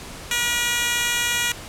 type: tone with high-pass filter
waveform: 10% pulse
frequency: 479.6 Hz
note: A#4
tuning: 49 cents sharp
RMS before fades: -22 dBFS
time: 0.31-1.52 s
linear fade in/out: 2 ms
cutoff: 2100 Hz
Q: 0.58
effects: pink hiss -37 dBFS RMS until 1.68 s + low-pass 11000 Hz 12 dB/octave